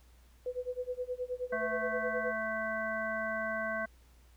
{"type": "tone with tremolo", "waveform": "sine", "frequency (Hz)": 499.1, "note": "B4", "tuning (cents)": 18, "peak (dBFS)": -31, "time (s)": [0.46, 2.32], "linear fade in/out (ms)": 2, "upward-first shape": "sine", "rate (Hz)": 9.5, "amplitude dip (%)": 95}
{"type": "harmonic tone", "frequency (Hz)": 220, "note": "A3", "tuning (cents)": 0, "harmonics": [1, 3, 5, 7, 9], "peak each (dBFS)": [-43, -36, -41, -36, -43], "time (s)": [1.52, 3.86], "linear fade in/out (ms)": 10}
{"effects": ["added 60 Hz sine -58 dBFS peak until 4.36 s", "pink hiss -67 dBFS RMS until 4.36 s"]}